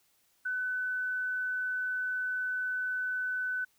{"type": "tone", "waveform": "sine", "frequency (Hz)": 1504, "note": "F#6", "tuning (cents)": 28, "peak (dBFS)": -30, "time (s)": [0.45, 3.65], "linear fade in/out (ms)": 10, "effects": ["white hiss -70 dBFS RMS until 3.78 s"]}